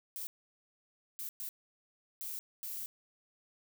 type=noise bursts at uneven times; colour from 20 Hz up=violet; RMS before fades=-41 dBFS; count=5; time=0.16-0.27 / 1.19-1.29 / 1.4-1.49 / 2.21-2.39 / 2.63-2.86 s; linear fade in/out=0 ms; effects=none